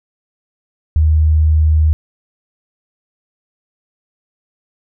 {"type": "tone", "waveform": "sine", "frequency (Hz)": 77.78, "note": "D#2", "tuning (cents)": 0, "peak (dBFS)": -8, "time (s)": [0.96, 1.93], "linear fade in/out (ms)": 0, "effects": []}